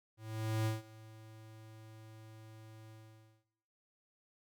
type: tone with ADSR envelope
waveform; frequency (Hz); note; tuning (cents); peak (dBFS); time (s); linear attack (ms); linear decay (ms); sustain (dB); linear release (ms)
square; 110; A2; 0; -31; 0.17-3.45; 490; 160; -21; 540
effects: noise-tail reverb RT60 1.0 s tail -19 dB re dry